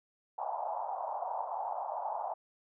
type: band-pass noise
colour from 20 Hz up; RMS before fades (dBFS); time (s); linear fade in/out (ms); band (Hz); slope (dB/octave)
pink; -37; 0.38-2.34; 5; 680 to 940; 48
effects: none